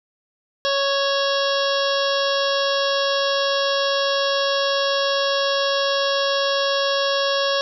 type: harmonic tone with a mistuned harmonic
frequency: 554.4 Hz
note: C#5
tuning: in tune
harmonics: 1 / 2 / 3 / 5 / 6 / 7 / 8 / 9 / 10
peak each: -21 / -26 / -27 / -32 / -27 / -30 / -32 / -33 / -30 dBFS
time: 0.65-7.61 s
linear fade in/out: 0 ms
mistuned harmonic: 9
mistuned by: +20 cents
effects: none